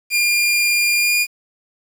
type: tone with pitch glide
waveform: sawtooth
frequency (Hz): 2406 to 2426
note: D7 to D#7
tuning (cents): +41 to -44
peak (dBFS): -11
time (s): 0.1-1.27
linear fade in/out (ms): 50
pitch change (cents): +15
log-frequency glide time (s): 0.97-1.15
effects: 7-bit